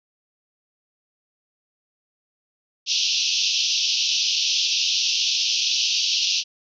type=band-pass noise; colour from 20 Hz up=white; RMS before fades=-22 dBFS; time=2.86-6.44 s; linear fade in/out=50 ms; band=2600 to 6000 Hz; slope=96 dB/octave; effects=none